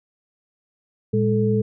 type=tone cluster; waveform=sine; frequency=114.8 / 205.5 / 436.6 Hz; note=A#2 / G#3 / A4; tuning=-26 / -18 / -13 cents; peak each=-21 dBFS; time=1.13-1.62 s; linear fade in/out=10 ms; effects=none